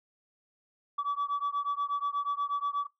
sine beating tone pair, 1143 / 1151.3 Hz, D6 / D6, -47 / -35 cents, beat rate 8.3 Hz, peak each -30 dBFS, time 0.98-2.87 s, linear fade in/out 10 ms, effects noise-tail reverb RT60 0.2 s tail -22 dB re dry + tanh soft clip ceiling -25 dBFS

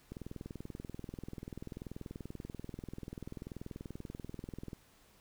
click train, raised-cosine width 3 ms, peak -30 dBFS, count 96, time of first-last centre 0.12-4.732 s, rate 20.6 Hz, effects pink hiss -65 dBFS RMS until 5.2 s

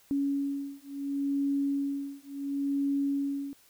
sine beating tone pair, 279.3 / 280.01 Hz, C#4 / C#4, +13 / +18 cents, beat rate 0.71 Hz, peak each -31 / -31 dBFS, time 0.11-3.53 s, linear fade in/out 0 ms, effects white hiss -61 dBFS RMS until 3.69 s

